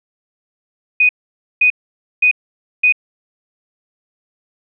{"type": "tone bursts", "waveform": "sine", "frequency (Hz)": 2489, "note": "D#7", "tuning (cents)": 0, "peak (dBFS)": -8, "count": 4, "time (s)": [1, 2.924], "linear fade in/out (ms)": 5, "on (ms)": 91, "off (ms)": 520, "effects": []}